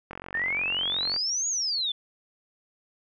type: click train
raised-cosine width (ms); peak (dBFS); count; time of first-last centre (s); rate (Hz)
0.5; -22; 49; 0.11-1.163; 45.6
type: exponential two-way sweep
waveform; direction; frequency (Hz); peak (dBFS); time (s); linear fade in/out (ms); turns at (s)
sine; up then down; 1765 to 6840 to 3440; -25; 0.34-1.92; 5; 1.48
effects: none